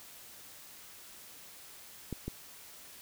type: clicks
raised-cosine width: 3 ms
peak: -23 dBFS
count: 2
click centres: 2.127 / 2.28 s
effects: white hiss -52 dBFS RMS until 3.01 s